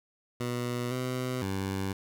15% pulse tone with pitch steps, 122 / 127.1 / 96.5 Hz, B2 / C3 / G2, -21 / -50 / -27 cents, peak -24 dBFS, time 0.4-1.93 s, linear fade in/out 5 ms, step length 510 ms, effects none

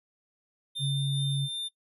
square tone with tremolo, 3599 Hz, A7, 38 cents sharp, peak -32 dBFS, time 0.75-1.69 s, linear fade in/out 20 ms, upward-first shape sine, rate 2.6 Hz, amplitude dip 25%
sine tone, 138.59 Hz, C#3, in tune, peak -26 dBFS, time 0.79-1.49 s, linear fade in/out 50 ms
effects noise-tail reverb RT60 0.1 s tail -20 dB re dry + resampled to 32000 Hz

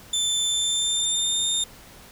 25% pulse tone with pitch glide, 3536 to 3635 Hz, A7 to A#7, +8 to -44 cents, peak -17 dBFS, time 0.13-1.64 s, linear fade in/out 5 ms, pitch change +48 cents, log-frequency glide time 0.46-1.45 s, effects pink hiss -47 dBFS RMS until 2.11 s

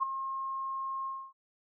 sine tone with ADSR envelope, 1072 Hz, C6, 42 cents sharp, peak -23 dBFS, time 0-1.33 s, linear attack 29 ms, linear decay 7 ms, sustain -10 dB, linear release 270 ms, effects none

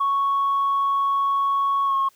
sine tone with pitch glide, 1108.7 to 1087.1 Hz, C#6 to C#6, 0 to -34 cents, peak -17 dBFS, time 0-2.09 s, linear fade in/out 10 ms, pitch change -34 cents, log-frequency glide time 1.85-1.95 s, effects tanh soft clip ceiling -15 dBFS + white hiss -59 dBFS RMS until 2.15 s

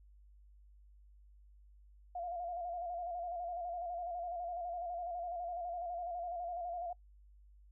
sine tone with vibrato, 698.5 Hz, F5, in tune, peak -38 dBFS, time 2.15-6.93 s, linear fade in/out 5 ms, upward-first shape square, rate 12 Hz, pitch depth 46 cents each way, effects noise-tail reverb RT60 0.1 s tail -23 dB re dry + added 50 Hz sine -58 dBFS peak until 7.71 s

